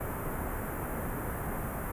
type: band-stop noise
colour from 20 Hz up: pink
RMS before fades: -35 dBFS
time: 0-1.92 s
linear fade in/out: 10 ms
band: 1700 to 12000 Hz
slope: 24 dB/octave
effects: resampled to 32000 Hz